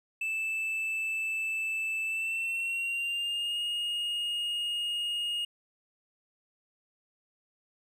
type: tone with pitch glide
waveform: triangle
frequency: 2637 to 2859 Hz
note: E7 to F7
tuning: 0 to +40 cents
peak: -28 dBFS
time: 0.21-5.45 s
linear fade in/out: 5 ms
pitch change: +140 cents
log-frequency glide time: 2.05-3.6 s
effects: none